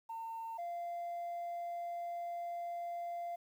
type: tone pair in turn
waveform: sine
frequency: 907 / 691.8 Hz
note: A#5 / F5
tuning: -48 / -17 cents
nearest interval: perfect fourth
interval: 469 cents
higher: first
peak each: -39 / -36 dBFS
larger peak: second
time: 0.09-0.58 / 0.58-3.36 s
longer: second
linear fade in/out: 10 ms
effects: tanh soft clip ceiling -37 dBFS + 11-bit